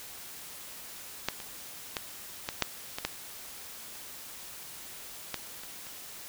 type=clicks; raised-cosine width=0.2 ms; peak=-10 / -24 / -13 / -14 / -7 / -16 / -11 / -30 / -14 / -27 / -28 dBFS; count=11; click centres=1.286 / 1.402 / 1.968 / 2.489 / 2.623 / 2.985 / 3.05 / 3.955 / 5.343 / 5.635 / 5.868 s; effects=white hiss -45 dBFS RMS until 6.28 s